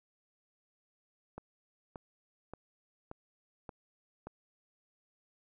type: click train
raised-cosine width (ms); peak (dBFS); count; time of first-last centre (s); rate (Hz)
1; -29; 6; 1.38-4.27; 1.73
effects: none